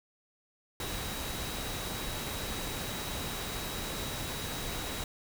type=tone in noise; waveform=sine; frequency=3857 Hz; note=B7; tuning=42 cents flat; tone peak=-45 dBFS; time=0.8-5.04 s; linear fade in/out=2 ms; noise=pink; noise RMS=-37 dBFS; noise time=0.8-5.04 s; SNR=-11 dB; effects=none